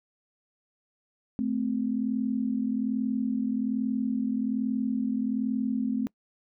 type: tone pair together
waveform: sine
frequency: 217.9 / 259.1 Hz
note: A3 / C4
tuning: -17 / -17 cents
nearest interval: minor third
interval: 300 cents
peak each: -28 dBFS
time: 1.39-6.07 s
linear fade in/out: 0 ms
effects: noise-tail reverb RT60 0.1 s tail -25 dB re dry